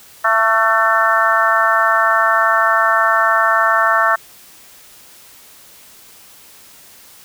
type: harmonic tone with a mistuned harmonic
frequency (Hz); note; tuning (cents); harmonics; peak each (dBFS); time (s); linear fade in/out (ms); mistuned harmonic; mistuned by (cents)
223.4; A3; +27; 3 / 4 / 5 / 6 / 7 / 8; -19 / -22 / -17 / -16 / -20 / -18; 0.24-4.16; 10; 7; -45
effects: white hiss -43 dBFS RMS until 7.24 s